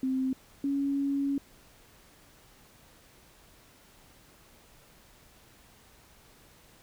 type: tone pair in turn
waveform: sine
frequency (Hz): 261.6 / 278.8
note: C4 / C#4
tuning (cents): 0 / +10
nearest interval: minor second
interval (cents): 110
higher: second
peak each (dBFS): -26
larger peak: neither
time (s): 0.03-0.33 / 0.64-1.38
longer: second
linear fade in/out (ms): 2
effects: pink hiss -58 dBFS RMS until 6.82 s